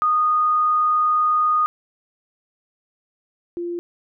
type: tone pair in turn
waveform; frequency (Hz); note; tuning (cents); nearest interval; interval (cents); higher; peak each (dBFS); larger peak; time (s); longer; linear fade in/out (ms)
sine; 1234 / 346.3; D#6 / F4; -15 / -15; octave + minor seventh; 2200; first; -15 / -24; first; 0.02-1.66 / 3.57-3.79; first; 0
effects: none